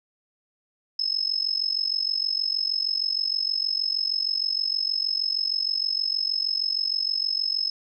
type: tone with amplitude modulation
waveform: sine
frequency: 5190 Hz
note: E8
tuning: 28 cents flat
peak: -19 dBFS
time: 0.99-7.7 s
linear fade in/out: 5 ms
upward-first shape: sine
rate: 46.4 Hz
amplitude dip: 90%
effects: none